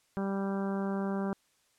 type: harmonic tone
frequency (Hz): 196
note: G3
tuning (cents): 0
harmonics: 1 / 2 / 3 / 4 / 5 / 6 / 7 / 8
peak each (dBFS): -31 / -37 / -41 / -43 / -45 / -47 / -48 / -49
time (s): 0.17-1.33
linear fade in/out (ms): 0
effects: white hiss -70 dBFS RMS until 1.78 s + low-pass 10000 Hz 12 dB/octave